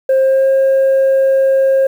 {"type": "tone with pitch glide", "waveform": "sine", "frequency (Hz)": [530, 536.5], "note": ["C5", "C5"], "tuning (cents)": [22, 43], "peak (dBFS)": -6, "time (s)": [0.09, 1.87], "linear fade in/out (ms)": 5, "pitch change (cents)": 21, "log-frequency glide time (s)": [0.2, 0.48], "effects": ["tanh soft clip ceiling -7 dBFS", "7-bit"]}